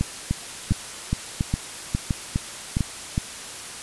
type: two click trains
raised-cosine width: 5 ms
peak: -9 / -9 dBFS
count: 5 / 8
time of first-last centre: 0.01-2.807 / 0.31-3.179 s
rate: 1.43 / 2.44 Hz
effects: white hiss -36 dBFS RMS until 3.82 s + resampled to 24000 Hz